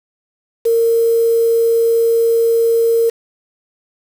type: tone with quantisation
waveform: sine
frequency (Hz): 460.1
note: A#4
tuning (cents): -23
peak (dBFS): -10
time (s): 0.65-3.1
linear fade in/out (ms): 10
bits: 5
effects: none